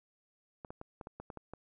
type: clicks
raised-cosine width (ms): 1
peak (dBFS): -30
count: 9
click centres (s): 0.648 / 0.705 / 0.814 / 1.012 / 1.071 / 1.2 / 1.302 / 1.373 / 1.536
effects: none